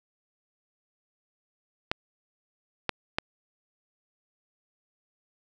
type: clicks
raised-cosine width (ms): 0.3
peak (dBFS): -9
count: 3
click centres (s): 1.915 / 2.893 / 3.185
effects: none